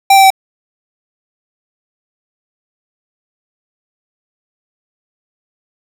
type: tone with pitch steps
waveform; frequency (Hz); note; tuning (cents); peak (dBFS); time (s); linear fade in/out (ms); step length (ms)
square; 784 / 776.8 / 769.6; G5 / G5 / G5; 0 / -16 / -32; -4; 0.1-0.304; 5; 68
effects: none